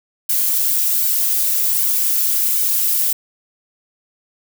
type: noise with flanger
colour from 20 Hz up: violet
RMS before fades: -17 dBFS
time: 0.29-3.13 s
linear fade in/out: 5 ms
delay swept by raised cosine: 1.3 to 5.3 ms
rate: 1.3 Hz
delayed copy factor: +0.9
effects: none